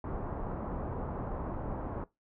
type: low-pass noise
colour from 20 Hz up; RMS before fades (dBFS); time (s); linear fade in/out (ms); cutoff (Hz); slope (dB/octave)
pink; -37; 0.04-2.04; 2; 1100; 24
effects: noise-tail reverb RT60 0.2 s tail -20 dB re dry